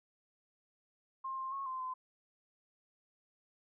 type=tone with pitch steps; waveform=sine; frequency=1061 / 1055 / 1094 / 1040 / 1027 Hz; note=C6 / C6 / C#6 / C6 / C6; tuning=+24 / +14 / -23 / -11 / -33 cents; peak=-37 dBFS; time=1.24-1.94 s; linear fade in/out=10 ms; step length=140 ms; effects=none